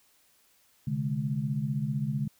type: tone cluster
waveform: sine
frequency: 130.5 / 146 / 211 Hz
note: C3 / D3 / G#3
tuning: -4 / -10 / +28 cents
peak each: -33 / -30 / -33 dBFS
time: 0.87-2.28 s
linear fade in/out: 5 ms
effects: white hiss -65 dBFS RMS until 2.39 s